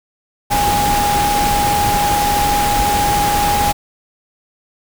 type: tone in noise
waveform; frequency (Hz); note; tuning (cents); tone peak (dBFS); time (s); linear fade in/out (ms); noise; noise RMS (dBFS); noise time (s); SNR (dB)
sine; 822; G#5; -18; -14; 0.5-3.73; 20; pink; -19; 0.5-3.73; +2
effects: none